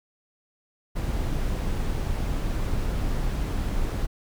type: noise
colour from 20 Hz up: brown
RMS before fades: -26 dBFS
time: 0.95-4.07 s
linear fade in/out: 20 ms
effects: none